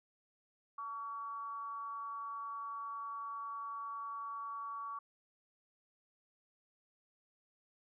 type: tone with frequency modulation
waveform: sine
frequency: 1133 Hz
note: C#6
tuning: 37 cents sharp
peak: -40 dBFS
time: 0.78-4.99 s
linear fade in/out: 5 ms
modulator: 238 Hz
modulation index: 0.38
effects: none